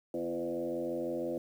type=tone with frequency modulation; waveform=sine; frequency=424.4 Hz; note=G#4; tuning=38 cents sharp; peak=-32 dBFS; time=0.14-1.38 s; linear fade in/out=2 ms; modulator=86.1 Hz; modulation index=2.1; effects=10-bit